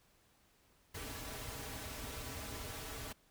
pink noise with comb filter, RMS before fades -45 dBFS, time 0.94-3.13 s, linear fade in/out 10 ms, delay 5.6 ms, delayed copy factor -0.7, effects pink hiss -70 dBFS RMS until 3.3 s

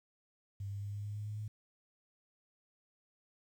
sine tone with pitch steps, 99.6 / 100.58 / 101.58 / 102.58 / 103.59 / 104.61 / 105.64 / 106.69 Hz, G2 / G2 / G#2 / G#2 / G#2 / G#2 / G#2 / G#2, +28 / +45 / -38 / -21 / -4 / +13 / +30 / +47 cents, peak -38 dBFS, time 0.6-1.48 s, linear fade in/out 5 ms, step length 110 ms, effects 11-bit

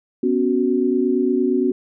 sine chord, B suspended second, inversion none, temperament equal with one note detuned, 248.5 / 277.2 / 370 Hz, B3 / C#4 / F#4, +11 / 0 / 0 cents, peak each -20 / -21 / -19 dBFS, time 0.23-1.72 s, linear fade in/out 5 ms, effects none

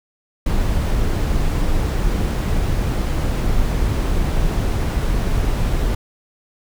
brown noise, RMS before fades -18 dBFS, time 0.46-5.95 s, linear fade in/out 5 ms, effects none

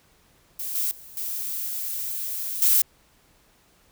violet noise with level steps, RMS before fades -31 / -25 / -45 / -30 / -18 dBFS, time 0.59-2.82 s, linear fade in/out 5 ms, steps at 0.75 / 0.91 / 1.17 / 2.62 s, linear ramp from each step 2 ms, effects pink hiss -60 dBFS RMS until 3.91 s

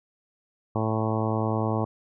harmonic tone, 110 Hz, A2, in tune, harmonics 1 / 2 / 3 / 4 / 5 / 6 / 7 / 8 / 9 / 10, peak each -27 / -30 / -32 / -33 / -34 / -35 / -35 / -36 / -37 / -37 dBFS, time 0.75-1.85 s, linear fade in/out 5 ms, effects none

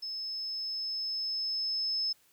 sine tone with level ramp, 5220 Hz, E8, 18 cents flat, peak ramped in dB -35 to -28 dBFS, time 0.02-2.13 s, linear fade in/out 10 ms, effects white hiss -66 dBFS RMS until 2.32 s

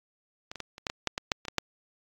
clicks, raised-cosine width 0.2 ms, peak -22 / -22 / -17 / -26 / -12 / -14 / -9 / -13 / -7 / -24 / -14 / -8 dBFS, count 12, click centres 0.515 / 0.557 / 0.603 / 0.781 / 0.868 / 0.899 / 1.073 / 1.179 / 1.318 / 1.452 / 1.483 / 1.583 s, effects AAC 48 kbps

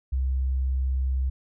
sine tone, 65.41 Hz, C2, in tune, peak -22 dBFS, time 0.12-1.3 s, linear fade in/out 10 ms, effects none

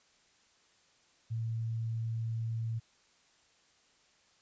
sine tone, 113.6 Hz, A#2, 44 cents flat, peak -32 dBFS, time 1.3-2.8 s, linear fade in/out 20 ms, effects white hiss -67 dBFS RMS until 4.41 s + resampled to 16000 Hz

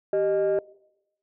sine tone pair together, 390 / 617.6 Hz, G4 / D#5, -9 / -13 cents, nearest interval minor sixth, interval 796 cents, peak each -21 dBFS, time 0.13-0.59 s, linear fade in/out 2 ms, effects noise-tail reverb RT60 0.9 s tail -23 dB re dry + tanh soft clip ceiling -17 dBFS

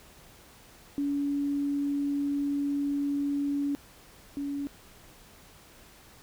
sine tone pair in turn, 284.2 / 283 Hz, C#4 / C#4, +43 / +36 cents, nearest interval unison, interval 7 cents, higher first, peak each -26 / -30 dBFS, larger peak first, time 0.98-3.75 / 4.37-4.67 s, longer first, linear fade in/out 0 ms, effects pink hiss -54 dBFS RMS until 6.22 s

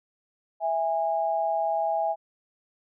sine tone pair together, 658.7 / 820 Hz, E5 / G#5, -1 / -22 cents, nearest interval major third, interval 379 cents, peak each -26 dBFS, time 0.6-2.16 s, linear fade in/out 50 ms, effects none

